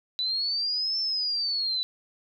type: linear two-way sweep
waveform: sine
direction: up then down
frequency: 3951 to 5350 to 3951 Hz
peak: -25 dBFS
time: 0.19-1.83 s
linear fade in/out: 0 ms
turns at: 0.99 s
effects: 11-bit